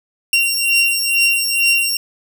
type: beating tone pair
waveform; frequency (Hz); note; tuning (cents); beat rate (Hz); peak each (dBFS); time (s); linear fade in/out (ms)
sawtooth; 2757 / 2759.2; F7 / F7; -23 / -22; 2.2; -13; 0.33-1.97; 2
effects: none